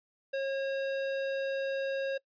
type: tone with hard clipping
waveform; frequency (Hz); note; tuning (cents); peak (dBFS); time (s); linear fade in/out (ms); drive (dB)
triangle; 543; C#5; -36; -32; 0.33-2.18; 10; 18
effects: noise-tail reverb RT60 0.1 s tail -24 dB re dry + resampled to 11025 Hz